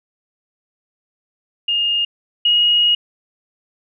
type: tone pair in turn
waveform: sine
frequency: 2835 / 2883 Hz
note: F7 / F#7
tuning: +25 / -46 cents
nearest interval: unison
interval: 29 cents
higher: second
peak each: -15 / -11 dBFS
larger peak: second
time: 1.68-2.05 / 2.45-2.95 s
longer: second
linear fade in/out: 5 ms
effects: none